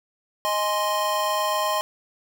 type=chord; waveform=square; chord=Ab major; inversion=second; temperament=equal; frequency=622.3 / 830.6 / 1046.5 Hz; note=Eb5 / Ab5 / C6; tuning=0 / 0 / 0 cents; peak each=-27 / -30 / -25 dBFS; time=0.45-1.81 s; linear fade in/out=0 ms; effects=none